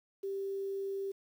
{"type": "tone with quantisation", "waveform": "sine", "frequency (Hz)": 392, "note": "G4", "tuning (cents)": 0, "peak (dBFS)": -34, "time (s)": [0.23, 1.12], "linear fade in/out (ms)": 10, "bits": 10, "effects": []}